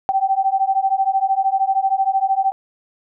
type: beating tone pair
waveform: sine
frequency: 768 / 781 Hz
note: G5 / G5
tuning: -36 / -7 cents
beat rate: 13 Hz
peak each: -18 dBFS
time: 0.09-2.52 s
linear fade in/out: 0 ms
effects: none